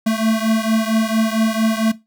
square beating tone pair, 220 / 224.4 Hz, A3 / A3, 0 / +34 cents, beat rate 4.4 Hz, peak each -18 / -20 dBFS, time 0.06-1.92 s, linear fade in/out 10 ms, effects noise-tail reverb RT60 0.2 s tail -17 dB re dry

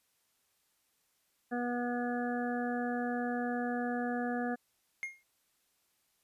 harmonic tone, 242.9 Hz, B3, 29 cents flat, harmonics 1 / 2 / 3 / 5 / 6 / 7, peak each -34 / -39 / -38 / -49 / -47 / -42 dBFS, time 1.51-4.56 s, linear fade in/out 20 ms
triangle tone with exponential decay, 2135 Hz, C7, 34 cents sharp, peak -30 dBFS, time 5.03-5.23 s, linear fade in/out 0 ms, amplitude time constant 42 ms
effects white hiss -75 dBFS RMS until 6.23 s + resampled to 32000 Hz

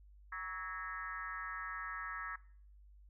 sine tone with frequency modulation, 1480 Hz, F#6, in tune, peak -40 dBFS, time 0.32-2.36 s, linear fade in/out 5 ms, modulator 179 Hz, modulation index 2.3, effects noise-tail reverb RT60 0.5 s tail -18 dB re dry + added 50 Hz sine -57 dBFS peak until 3.09 s

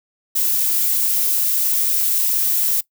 violet noise, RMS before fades -18 dBFS, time 0.35-2.81 s, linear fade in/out 10 ms, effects noise-tail reverb RT60 0.1 s tail -20 dB re dry

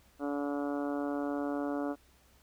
harmonic tone, 143.5 Hz, D3, 40 cents flat, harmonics 2 / 3 / 4 / 5 / 6 / 7 / 8 / 9 / 10, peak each -33 / -41 / -39 / -42 / -48 / -50 / -48 / -49 / -49 dBFS, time 0.19-1.96 s, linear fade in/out 50 ms, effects added 64 Hz sine -65 dBFS peak until 2.42 s + pink hiss -65 dBFS RMS until 2.42 s

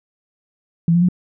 sine tone with pitch steps, 167.6 / 173.41 / 179.42 Hz, E3 / F3 / F3, +29 / -12 / +47 cents, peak -11 dBFS, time 0.88-1.087 s, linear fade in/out 2 ms, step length 69 ms, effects none

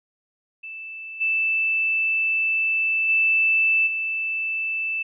sine tone with level steps, 2642 Hz, E7, 3 cents sharp, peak -33 / -19 / -16 / -23 dBFS, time 0.63-5.03 s, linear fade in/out 10 ms, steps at 1.2 / 3.08 / 3.86 s, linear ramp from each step 20 ms, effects none

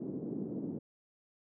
white band-pass noise, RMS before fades -39 dBFS, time 0-0.79 s, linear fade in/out 10 ms, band 160 to 340 Hz, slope 24 dB/octave, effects none

